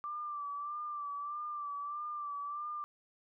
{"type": "tone with vibrato", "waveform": "sine", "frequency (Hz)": 1174.7, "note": "D6", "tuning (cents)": 0, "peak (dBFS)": -37, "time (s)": [0.04, 2.84], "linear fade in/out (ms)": 0, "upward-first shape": "sine", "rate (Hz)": 1.6, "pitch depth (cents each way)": 44, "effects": []}